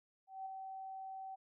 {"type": "tone with ADSR envelope", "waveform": "sine", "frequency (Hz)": 767, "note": "G5", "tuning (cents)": -38, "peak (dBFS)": -40, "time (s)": [0.27, 1.36], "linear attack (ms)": 190, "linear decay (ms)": 6, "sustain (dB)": -4, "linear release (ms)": 19, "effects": []}